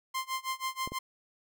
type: tone with tremolo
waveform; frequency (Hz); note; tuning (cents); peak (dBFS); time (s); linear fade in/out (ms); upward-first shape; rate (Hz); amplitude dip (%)
sawtooth; 1048; C6; +2; -26; 0.14-0.99; 10; sine; 6.2; 95
type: clicks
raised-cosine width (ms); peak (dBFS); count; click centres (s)
2; -26; 2; 0.875 / 0.92
effects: none